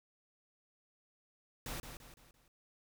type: noise with echo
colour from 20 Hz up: pink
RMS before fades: -42 dBFS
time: 1.66-1.8 s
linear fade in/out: 2 ms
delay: 170 ms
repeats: 4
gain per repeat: -7 dB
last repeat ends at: 2.48 s
effects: none